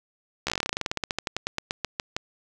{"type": "slowing click train", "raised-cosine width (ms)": 0.2, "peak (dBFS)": -9, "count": 28, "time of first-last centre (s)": [0.47, 2.165], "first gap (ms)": 14, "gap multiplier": 1.1, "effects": []}